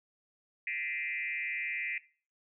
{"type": "tone with frequency modulation", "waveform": "sine", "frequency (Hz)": 2217, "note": "C#7", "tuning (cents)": 0, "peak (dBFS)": -32, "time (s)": [0.67, 1.98], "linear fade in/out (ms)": 2, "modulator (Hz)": 153, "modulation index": 2.1, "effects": ["noise-tail reverb RT60 0.4 s tail -20 dB re dry"]}